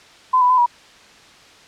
sine tone with pitch steps, 1020 / 990 / 1013 / 963 Hz, C6 / B5 / B5 / B5, -44 / +4 / +44 / -44 cents, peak -11 dBFS, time 0.33-0.662 s, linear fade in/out 10 ms, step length 83 ms, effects white hiss -46 dBFS RMS until 1.67 s + low-pass 5000 Hz 12 dB/octave

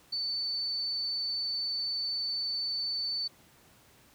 sine tone, 4512 Hz, C#8, 30 cents sharp, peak -30 dBFS, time 0.12-3.28 s, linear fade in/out 10 ms, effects pink hiss -60 dBFS RMS until 4.14 s + high-pass 60 Hz 12 dB/octave

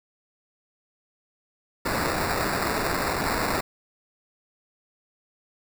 white noise with sample-and-hold, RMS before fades -26 dBFS, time 1.85-3.61 s, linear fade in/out 10 ms, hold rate 3150 Hz, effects none

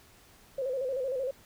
sine tone with vibrato, 523.3 Hz, C5, in tune, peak -29 dBFS, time 0.58-1.31 s, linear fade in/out 5 ms, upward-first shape square, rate 13 Hz, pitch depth 69 cents each way, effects pink hiss -58 dBFS RMS until 1.45 s

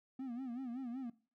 triangle tone with vibrato, 250.3 Hz, B3, 23 cents sharp, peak -38 dBFS, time 0.19-1.1 s, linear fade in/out 5 ms, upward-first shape sine, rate 5.3 Hz, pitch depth 130 cents each way, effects noise-tail reverb RT60 0.4 s tail -20 dB re dry

